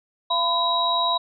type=tone cluster; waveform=sine; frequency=685 / 1007 / 3846 Hz; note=F5 / B5 / B7; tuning=-34 / +33 / -47 cents; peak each=-26 / -22 / -23 dBFS; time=0.3-1.18 s; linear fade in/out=10 ms; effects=none